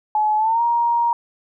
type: tone with pitch glide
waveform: sine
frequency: 853 to 941 Hz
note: G#5 to A#5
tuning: +46 to +16 cents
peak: -15 dBFS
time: 0.15-1.13 s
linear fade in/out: 2 ms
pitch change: +170 cents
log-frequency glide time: 0.37-0.62 s
effects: none